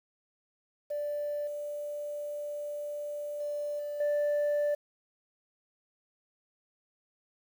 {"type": "tone with level steps", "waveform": "sine", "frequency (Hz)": 587, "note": "D5", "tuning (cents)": -1, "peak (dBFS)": [-30, -34, -31, -33, -23], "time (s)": [0.9, 4.75], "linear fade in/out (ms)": 10, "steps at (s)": [1.47, 3.4, 3.79, 4], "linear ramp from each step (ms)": 5, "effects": ["tanh soft clip ceiling -25 dBFS", "9-bit"]}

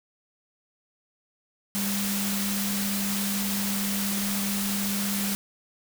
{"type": "tone in noise", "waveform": "sine", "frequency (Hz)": 200, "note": "G3", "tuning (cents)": 35, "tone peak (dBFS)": -28, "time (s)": [1.75, 5.35], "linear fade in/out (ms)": 0, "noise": "white", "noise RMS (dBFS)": -30, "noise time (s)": [1.75, 5.35], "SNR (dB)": -1, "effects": []}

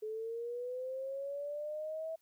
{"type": "linear sweep", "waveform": "sine", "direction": "up", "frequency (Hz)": [427.4, 652], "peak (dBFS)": -37, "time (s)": [0.02, 2.16], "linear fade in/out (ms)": 10, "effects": ["white hiss -75 dBFS RMS until 2.21 s"]}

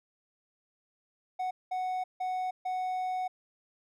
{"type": "tone bursts at uneven times", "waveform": "triangle", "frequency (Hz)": 740, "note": "F#5", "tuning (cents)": 0, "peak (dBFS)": -28, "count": 4, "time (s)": [[1.39, 1.51], [1.71, 2.04], [2.2, 2.51], [2.65, 3.28]], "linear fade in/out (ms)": 10, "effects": []}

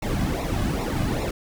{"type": "noise with flanger", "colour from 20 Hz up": "brown", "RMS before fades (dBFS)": -25, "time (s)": [0.02, 1.31], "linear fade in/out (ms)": 5, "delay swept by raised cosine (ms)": [0.63, 2.23], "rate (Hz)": 2.5, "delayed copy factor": -0.75, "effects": []}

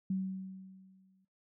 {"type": "tone with exponential decay", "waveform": "sine", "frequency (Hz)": 189.5, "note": "F#3", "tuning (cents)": 42, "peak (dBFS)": -29, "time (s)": [0.1, 1.25], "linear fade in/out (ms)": 5, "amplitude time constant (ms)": 250, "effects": ["noise-tail reverb RT60 0.2 s tail -22 dB re dry"]}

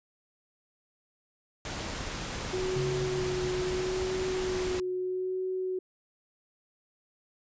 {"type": "noise", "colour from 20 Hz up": "pink", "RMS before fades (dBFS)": -36, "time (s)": [1.65, 4.8], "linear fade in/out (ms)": 2}
{"type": "tone with vibrato", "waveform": "sine", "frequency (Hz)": 369.7, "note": "F#4", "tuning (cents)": -1, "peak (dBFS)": -29, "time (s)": [2.53, 5.79], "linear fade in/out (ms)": 5, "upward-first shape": "sine", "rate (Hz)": 0.76, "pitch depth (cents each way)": 16}
{"type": "tone with exponential decay", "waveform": "sine", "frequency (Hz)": 137.7, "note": "C#3", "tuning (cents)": -11, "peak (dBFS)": -30, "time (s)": [2.76, 5.39], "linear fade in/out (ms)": 2, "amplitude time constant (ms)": 570}
{"effects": ["resampled to 16000 Hz"]}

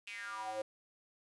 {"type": "tone with high-pass filter sweep", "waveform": "square", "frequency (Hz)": 108.6, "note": "A2", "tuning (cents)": -22, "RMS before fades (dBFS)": -42, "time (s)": [0.07, 0.62], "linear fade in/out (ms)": 5, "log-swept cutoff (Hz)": [2700, 500], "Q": 7.3, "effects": ["resampled to 24000 Hz", "11-bit"]}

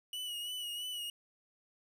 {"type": "tone with vibrato", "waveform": "45% pulse", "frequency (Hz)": 2928, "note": "F#7", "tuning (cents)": -19, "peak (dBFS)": -38, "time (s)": [0.13, 1.1], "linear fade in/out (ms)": 2, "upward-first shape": "sine", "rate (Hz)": 3, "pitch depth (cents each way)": 42, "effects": []}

